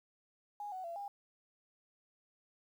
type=tone with pitch steps; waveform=sine; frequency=825 / 747 / 678 / 807 Hz; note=G#5 / F#5 / E5 / G#5; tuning=-12 / +16 / +49 / -50 cents; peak=-40 dBFS; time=0.6-1.08 s; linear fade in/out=2 ms; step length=120 ms; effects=11-bit